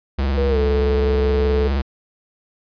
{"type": "tone with vibrato", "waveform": "square", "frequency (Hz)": 68.6, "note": "C#2", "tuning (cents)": -17, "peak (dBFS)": -18, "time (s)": [0.18, 1.82], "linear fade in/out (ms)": 10, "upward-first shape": "sine", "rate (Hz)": 19, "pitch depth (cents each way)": 100}
{"type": "tone with pitch glide", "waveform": "sine", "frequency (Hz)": [481.3, 436.3], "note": ["B4", "A4"], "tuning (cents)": [-45, -15], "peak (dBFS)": -18, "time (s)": [0.37, 1.68], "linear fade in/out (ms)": 10, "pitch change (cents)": -170, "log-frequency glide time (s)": [0.49, 0.58]}
{"effects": ["resampled to 11025 Hz"]}